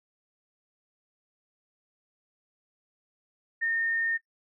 sine tone, 1828 Hz, A#6, 34 cents flat, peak -25 dBFS, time 3.61-4.18 s, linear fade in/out 20 ms, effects noise-tail reverb RT60 0.1 s tail -19 dB re dry

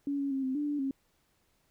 sine tone with pitch steps, 282.6 / 278.7 / 268.9 / 261.1 / 293.6 / 291.6 / 270.5 Hz, C#4 / C#4 / C4 / C4 / D4 / D4 / C#4, +34 / +9 / +47 / -3 / 0 / -12 / -42 cents, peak -29 dBFS, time 0.07-0.91 s, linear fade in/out 2 ms, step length 120 ms, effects pink hiss -72 dBFS RMS until 1.7 s

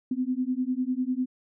sine beating tone pair, 250 / 260 Hz, B3 / C4, +21 / -11 cents, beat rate 10 Hz, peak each -28 / -28 dBFS, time 0.11-1.26 s, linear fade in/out 5 ms, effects none

